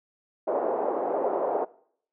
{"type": "band-pass noise", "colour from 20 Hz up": "pink", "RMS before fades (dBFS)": -27, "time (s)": [0.47, 1.65], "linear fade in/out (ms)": 10, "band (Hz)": [410, 780], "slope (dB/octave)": 24, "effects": ["noise-tail reverb RT60 0.6 s tail -21 dB re dry"]}